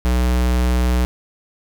square tone, 61.6 Hz, B1, 4 cents flat, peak -15 dBFS, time 0.05-1.05 s, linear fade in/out 0 ms, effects none

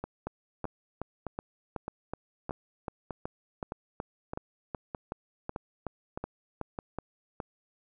two click trains, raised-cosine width 1 ms, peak -21 / -20 dBFS, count 13 / 19, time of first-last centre 0.04-7.402 / 0.27-6.986 s, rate 1.63 / 2.68 Hz, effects none

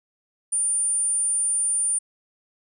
sine tone, 9220 Hz, D9, 33 cents flat, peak -20 dBFS, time 0.52-1.99 s, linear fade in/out 10 ms, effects none

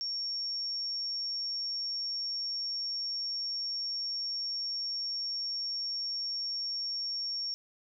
sine tone, 5510 Hz, F8, 24 cents flat, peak -32 dBFS, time 0.01-7.54 s, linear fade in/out 0 ms, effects none

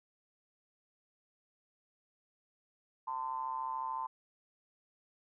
triangle ring-modulated tone, 66.9 Hz, C2, 39 cents sharp, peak -30 dBFS, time 3.07-4.07 s, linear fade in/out 10 ms, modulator 964 Hz, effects none

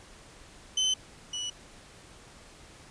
30% pulse tone pair in turn, 3052 / 2950 Hz, G7 / F#7, -47 / -6 cents, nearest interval minor second, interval 59 cents, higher first, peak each -21 / -29 dBFS, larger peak first, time 0.77-0.94 / 1.33-1.5 s, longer neither, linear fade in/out 5 ms, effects pink hiss -52 dBFS RMS until 2.9 s + resampled to 22050 Hz

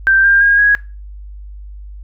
sine tone with pitch steps, 1568 / 1597.3 / 1627.1 / 1657.4 Hz, G6 / G6 / G#6 / G#6, 0 / +32 / -36 / -4 cents, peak -7 dBFS, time 0.07-0.75 s, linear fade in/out 0 ms, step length 170 ms, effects noise-tail reverb RT60 0.3 s tail -20 dB re dry + added 50 Hz sine -29 dBFS peak until 2.03 s

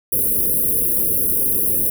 white band-stop noise, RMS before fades -18 dBFS, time 0.12-1.9 s, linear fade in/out 5 ms, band 540 to 9900 Hz, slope 96 dB/octave, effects none

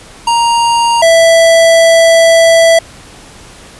square tone pair in turn, 935 / 661.1 Hz, A#5 / E5, +5 / +5 cents, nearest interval tritone, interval 600 cents, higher first, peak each -8 / -4 dBFS, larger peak second, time 0.27-1.02 / 1.02-2.79 s, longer second, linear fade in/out 5 ms, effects pink hiss -35 dBFS RMS until 3.79 s + resampled to 24000 Hz

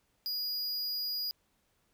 square tone, 4890 Hz, D#8, 31 cents flat, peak -33 dBFS, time 0.26-1.31 s, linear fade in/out 0 ms, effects pink hiss -74 dBFS RMS until 1.93 s

